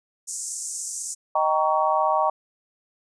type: band-pass noise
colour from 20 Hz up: pink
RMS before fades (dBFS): -32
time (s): 0.27-1.15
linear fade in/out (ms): 20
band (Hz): 6200 to 9000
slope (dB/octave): 48
type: chord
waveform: sine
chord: Eb dominant seventh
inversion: none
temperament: just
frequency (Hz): 622.3 / 777.8 / 933.4 / 1120.1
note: Eb5 / G5 / Bb5 / Db6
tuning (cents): 0 / -14 / +2 / +18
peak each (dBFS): -24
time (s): 1.35-2.3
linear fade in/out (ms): 5
effects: none

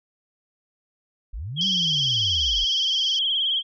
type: linear two-way sweep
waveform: sine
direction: up then down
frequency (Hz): 36.34 to 196 to 36.34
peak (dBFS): -29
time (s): 1.33-2.65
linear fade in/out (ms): 10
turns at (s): 1.66
type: tone with vibrato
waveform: sine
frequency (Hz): 3190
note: G7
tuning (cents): +30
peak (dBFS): -20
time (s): 1.56-3.63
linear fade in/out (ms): 50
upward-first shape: sine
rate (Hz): 19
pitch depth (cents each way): 71
type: band-pass noise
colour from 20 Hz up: white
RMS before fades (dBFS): -33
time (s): 1.61-3.19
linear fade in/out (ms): 2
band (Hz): 4700 to 5600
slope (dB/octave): 96
effects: none

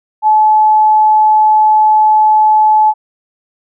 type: tone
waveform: sine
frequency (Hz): 860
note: A5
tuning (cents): -40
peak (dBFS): -5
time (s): 0.22-2.94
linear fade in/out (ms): 50
effects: none

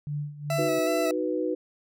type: tone with tremolo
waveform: sine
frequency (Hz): 146.83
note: D3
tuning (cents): 0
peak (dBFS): -27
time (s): 0.07-0.79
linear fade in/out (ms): 0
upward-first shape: sine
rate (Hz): 2.6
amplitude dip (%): 80
type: tone with vibrato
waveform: 40% pulse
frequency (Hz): 659.3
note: E5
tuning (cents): 0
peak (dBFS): -25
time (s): 0.5-1.11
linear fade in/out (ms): 2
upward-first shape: square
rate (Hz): 2.7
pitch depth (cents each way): 18
type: chord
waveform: sine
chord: B major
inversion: first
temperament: equal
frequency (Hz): 311.1 / 370 / 493.9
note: D#4 / F#4 / B4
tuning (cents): 0 / 0 / 0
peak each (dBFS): -29 / -30 / -29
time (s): 0.58-1.55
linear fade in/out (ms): 10
effects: none

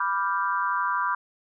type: chord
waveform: sine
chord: G dominant seventh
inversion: first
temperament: equal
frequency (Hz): 987.8 / 1174.7 / 1396.9 / 1568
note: B5 / D6 / F6 / G6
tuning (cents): 0 / 0 / 0 / 0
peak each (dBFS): -27 / -27 / -31 / -31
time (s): 0-1.15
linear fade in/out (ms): 5
effects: none

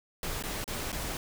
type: noise with dropouts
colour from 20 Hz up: pink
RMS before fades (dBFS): -35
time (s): 0.23-1.17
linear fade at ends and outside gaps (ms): 1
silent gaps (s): 0.425-0.437 / 0.642-0.678 / 0.919-0.927
effects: none

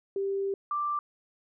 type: tone pair in turn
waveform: sine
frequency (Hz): 393 / 1177.7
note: G4 / D6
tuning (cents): +4 / +4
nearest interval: octave + perfect fifth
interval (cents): 1900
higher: second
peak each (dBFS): -27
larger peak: neither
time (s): 0.16-0.54 / 0.71-0.99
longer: first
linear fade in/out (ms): 2
effects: none

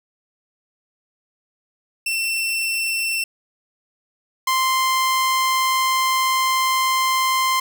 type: tone pair in turn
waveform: sawtooth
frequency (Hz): 2692 / 1045.1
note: E7 / C6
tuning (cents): +36 / -2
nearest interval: octave + major third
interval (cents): 1638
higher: first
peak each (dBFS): -17 / -13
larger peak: second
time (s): 2.06-3.24 / 4.47-7.6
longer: second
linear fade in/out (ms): 5
effects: none

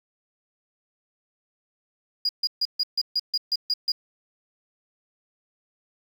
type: tone bursts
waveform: sine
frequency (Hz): 4875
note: D#8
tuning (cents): -36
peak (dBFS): -19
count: 10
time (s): 2.25-3.92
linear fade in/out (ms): 5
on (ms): 41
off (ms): 140
effects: tanh soft clip ceiling -17 dBFS + 8-bit

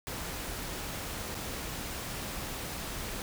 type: noise with dropouts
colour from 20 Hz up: pink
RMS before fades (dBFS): -38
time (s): 0.07-3.22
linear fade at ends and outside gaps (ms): 0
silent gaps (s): 1.345-1.351
effects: none

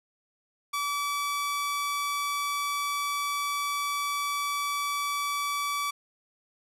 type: tone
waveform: sawtooth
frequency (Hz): 1150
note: D6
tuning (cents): -37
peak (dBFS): -24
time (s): 0.73-5.91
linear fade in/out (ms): 10
effects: resampled to 32000 Hz + 10-bit

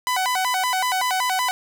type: tone with vibrato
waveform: sawtooth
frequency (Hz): 866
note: A5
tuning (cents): -28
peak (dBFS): -16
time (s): 0.07-1.51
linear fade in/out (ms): 0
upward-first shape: square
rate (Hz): 5.3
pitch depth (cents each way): 250
effects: none

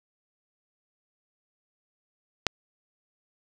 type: click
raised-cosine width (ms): 0.2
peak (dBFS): -4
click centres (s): 2.467
effects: none

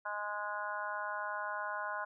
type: harmonic tone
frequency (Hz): 207.7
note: G#3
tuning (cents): 0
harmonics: 3 / 4 / 5 / 6 / 7 / 8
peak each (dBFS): -44 / -44 / -40 / -50 / -40 / -50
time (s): 0.05-2.05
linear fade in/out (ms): 10
effects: none

